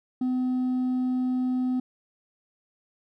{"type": "tone with hard clipping", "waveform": "triangle", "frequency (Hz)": 253.8, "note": "B3", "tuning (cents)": 47, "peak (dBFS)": -22, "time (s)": [0.21, 1.8], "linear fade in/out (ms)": 5, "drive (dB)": 1, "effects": []}